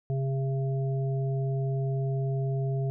harmonic tone, 134.8 Hz, C#3, 48 cents flat, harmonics 1 / 3 / 5, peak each -26 / -36 / -40 dBFS, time 0.1-2.9 s, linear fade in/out 0 ms, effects none

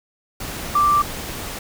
sine tone in noise, 1174.7 Hz, D6, in tune, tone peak -13 dBFS, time 0.75-1.02 s, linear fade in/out 5 ms, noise pink, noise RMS -30 dBFS, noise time 0.4-1.59 s, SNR +14 dB, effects none

